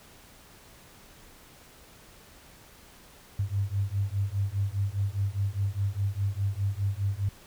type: beating tone pair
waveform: sine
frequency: 97 / 101.9 Hz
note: G2 / G#2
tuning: -18 / -32 cents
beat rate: 4.9 Hz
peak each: -29 dBFS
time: 3.39-7.29 s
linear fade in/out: 5 ms
effects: pink hiss -53 dBFS RMS until 7.46 s